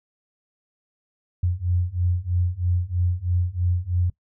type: beating tone pair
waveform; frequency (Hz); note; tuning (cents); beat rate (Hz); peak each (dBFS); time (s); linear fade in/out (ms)
sine; 87.31 / 90.41; F2 / F#2; 0 / -40; 3.1; -24 / -23; 1.43-4.1; 5
effects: noise-tail reverb RT60 0.1 s tail -20 dB re dry